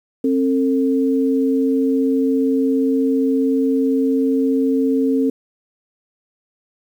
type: tone pair together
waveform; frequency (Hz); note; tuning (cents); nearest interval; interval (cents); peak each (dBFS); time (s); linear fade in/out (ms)
sine; 267 / 449.8; C4 / A4; +35 / +38; major sixth; 903; -15 / -20; 0.24-5.3; 5
effects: 8-bit